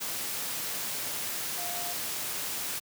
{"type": "tone in noise", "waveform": "sine", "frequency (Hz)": 702, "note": "F5", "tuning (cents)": 9, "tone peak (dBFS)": -39, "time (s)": [1.57, 1.94], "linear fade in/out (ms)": 20, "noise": "white", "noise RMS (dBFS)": -34, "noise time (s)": [0, 2.8], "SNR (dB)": -8, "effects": ["high-pass 100 Hz 12 dB/octave"]}